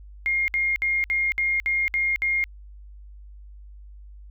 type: tone bursts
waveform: sine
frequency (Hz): 2131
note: C7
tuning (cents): +31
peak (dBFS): -20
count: 8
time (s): 0.26-2.44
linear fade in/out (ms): 0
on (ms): 220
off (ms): 60
effects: added 50 Hz sine -41 dBFS peak until 4.3 s